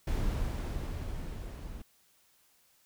brown noise with level ramp, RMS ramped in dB -30 to -43 dBFS, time 0.07-1.82 s, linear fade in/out 5 ms, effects white hiss -67 dBFS RMS until 2.85 s

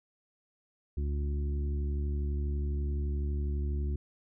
harmonic tone with a mistuned harmonic, 72 Hz, D2, 34 cents flat, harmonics 1 / 2 / 3 / 4 / 5, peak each -29 / -42 / -44 / -48 / -45 dBFS, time 0.97-3.96 s, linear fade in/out 5 ms, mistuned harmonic 1, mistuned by -19 cents, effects none

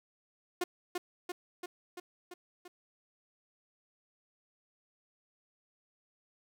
sawtooth tone with echo, 357.2 Hz, F4, 39 cents sharp, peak -26 dBFS, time 0.61-0.64 s, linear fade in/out 5 ms, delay 340 ms, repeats 6, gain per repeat -3 dB, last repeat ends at 2.68 s, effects none

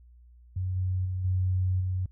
sine tone with level steps, 92.5 Hz, F#2, in tune, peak -27 / -25 / -28 / -23 / -26 dBFS, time 0.56-2.06 s, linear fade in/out 5 ms, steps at 0.76 / 1.05 / 1.24 / 1.8 s, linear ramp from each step 10 ms, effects added 60 Hz sine -51 dBFS peak until 2.11 s

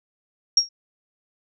sine tone with exponential decay, 5588 Hz, F8, in tune, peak -9 dBFS, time 0.57-0.69 s, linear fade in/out 5 ms, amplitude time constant 26 ms, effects none

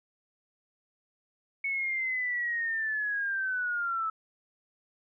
sine linear sweep, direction down, 2217 to 1300 Hz, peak -28 dBFS, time 1.64-4.1 s, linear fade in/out 5 ms, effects none

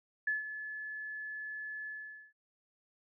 sine tone with ADSR envelope, 1721 Hz, A6, 39 cents flat, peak -28 dBFS, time 0.27-2.33 s, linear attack 5 ms, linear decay 150 ms, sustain -11 dB, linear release 460 ms, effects none

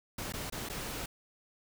pink noise with dropouts, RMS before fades -39 dBFS, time 0.18-1.06 s, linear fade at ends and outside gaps 5 ms, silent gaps 0.324-0.336 / 0.5-0.523 / 0.689-0.697 s, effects none

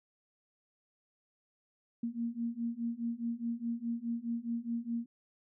sine beating tone pair, 231.1 / 235.9 Hz, A#3 / A#3, -15 / +21 cents, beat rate 4.8 Hz, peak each -37 / -36 dBFS, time 2.03-5.06 s, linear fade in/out 5 ms, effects none

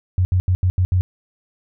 sine tone bursts at uneven times, 91.5 Hz, F#2, 19 cents flat, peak -13 dBFS, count 6, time 0.18-0.25 / 0.32-0.4 / 0.48-0.55 / 0.63-0.7 / 0.78-0.85 / 0.92-1.01 s, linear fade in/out 0 ms, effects none

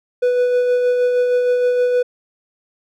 triangle tone with tremolo, 493.9 Hz, B4, in tune, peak -10 dBFS, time 0.22-2.03 s, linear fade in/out 10 ms, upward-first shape sine, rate 6.4 Hz, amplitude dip 30%, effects none

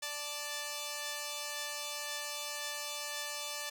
5% pulse tone pair together, 587.3 / 880 Hz, D5 / A5, 0 / 0 cents, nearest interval perfect fifth, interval 700 cents, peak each -28 / -30 dBFS, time 0.02-3.7 s, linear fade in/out 10 ms, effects none

